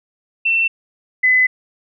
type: tone pair in turn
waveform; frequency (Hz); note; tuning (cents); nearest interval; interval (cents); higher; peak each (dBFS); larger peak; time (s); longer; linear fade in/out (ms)
sine; 2691 / 2016; E7 / B6; +35 / +35; perfect fourth; 500; first; -13 / -10; second; 0.45-0.68 / 1.23-1.47; second; 10
effects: none